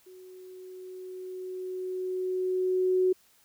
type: tone with level ramp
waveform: sine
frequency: 370 Hz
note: F#4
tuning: in tune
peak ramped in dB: -47 to -20 dBFS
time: 0.06-3.13 s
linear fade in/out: 10 ms
effects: white hiss -63 dBFS RMS until 3.44 s